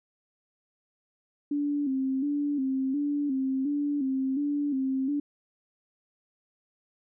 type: tone with vibrato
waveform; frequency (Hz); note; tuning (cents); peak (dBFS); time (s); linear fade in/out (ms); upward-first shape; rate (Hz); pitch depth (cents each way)
sine; 277.2; C#4; 0; -25; 1.51-5.2; 5; square; 1.4; 76
effects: none